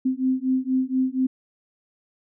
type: beating tone pair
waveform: sine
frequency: 257.6 / 261.8 Hz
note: C4 / C4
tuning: -27 / +1 cents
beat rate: 4.2 Hz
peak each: -23 dBFS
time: 0.05-1.27 s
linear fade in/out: 10 ms
effects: none